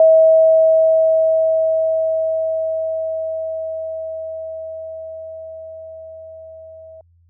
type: tone with level ramp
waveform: sine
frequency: 643 Hz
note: E5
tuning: 43 cents flat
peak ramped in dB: -6 to -36 dBFS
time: 0-7.01 s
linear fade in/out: 2 ms
effects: added 85 Hz sine -51 dBFS peak until 7.29 s